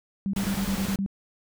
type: tone bursts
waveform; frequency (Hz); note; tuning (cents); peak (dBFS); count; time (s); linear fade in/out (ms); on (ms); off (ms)
sine; 196.1; G3; +1; -24; 8; 0.26-1.062; 0; 74; 30
type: noise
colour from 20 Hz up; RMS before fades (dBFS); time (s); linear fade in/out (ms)
pink; -33; 0.36-0.96; 5
effects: none